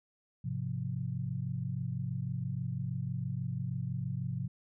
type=chord; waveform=sine; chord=F minor; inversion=first; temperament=just; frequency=104.77 / 130.96 / 174.61 Hz; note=Ab2 / C3 / F3; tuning=+16 / +2 / 0 cents; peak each=-39 / -35 / -39 dBFS; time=0.44-4.48 s; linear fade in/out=10 ms; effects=none